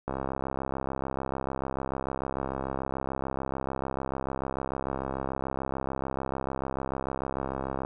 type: click train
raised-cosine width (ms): 1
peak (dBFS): -17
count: 520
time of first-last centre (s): 0.08-7.849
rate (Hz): 66.8
effects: none